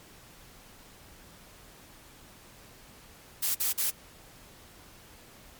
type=noise bursts; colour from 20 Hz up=blue; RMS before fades=-28 dBFS; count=3; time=3.42-3.906 s; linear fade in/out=10 ms; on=130 ms; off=48 ms; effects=pink hiss -53 dBFS RMS until 5.59 s + MP3 96 kbps